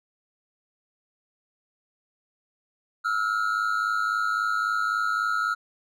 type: tone pair together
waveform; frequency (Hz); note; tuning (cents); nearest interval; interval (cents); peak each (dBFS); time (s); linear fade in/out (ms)
triangle; 1314 / 1417.7; E6 / F6; -6 / +26; minor second; 132; -24 / -24; 3.04-5.55; 20
effects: none